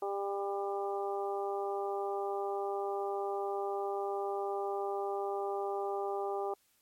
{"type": "harmonic tone", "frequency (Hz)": 199.2, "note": "G3", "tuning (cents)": 28, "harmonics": [2, 3, 4, 5, 6], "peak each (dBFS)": [-35, -42, -37, -48, -44], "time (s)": [0.02, 6.54], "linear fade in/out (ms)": 5, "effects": ["white hiss -71 dBFS RMS until 6.81 s", "MP3 64 kbps"]}